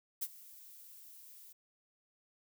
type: noise with ADSR envelope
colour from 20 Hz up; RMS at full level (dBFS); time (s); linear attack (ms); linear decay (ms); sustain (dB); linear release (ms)
violet; -35; 0.21-1.53; 16; 46; -20; 9
effects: none